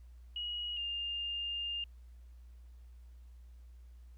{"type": "tone pair in turn", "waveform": "sine", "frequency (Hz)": [2900, 2811], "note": ["F#7", "F7"], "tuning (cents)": [-35, 11], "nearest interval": "minor second", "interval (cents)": 54, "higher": "first", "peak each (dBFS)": [-36, -35], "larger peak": "second", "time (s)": [[0.36, 0.77], [0.77, 1.84]], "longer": "second", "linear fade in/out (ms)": 2, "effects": ["added 60 Hz sine -51 dBFS peak until 4.17 s", "pink hiss -75 dBFS RMS until 4.17 s"]}